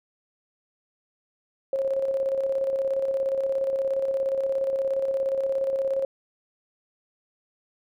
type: tone with tremolo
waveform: sine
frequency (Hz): 540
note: C#5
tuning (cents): -45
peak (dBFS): -21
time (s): 1.73-6.05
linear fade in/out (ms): 2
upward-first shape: square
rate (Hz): 17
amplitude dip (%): 40
effects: none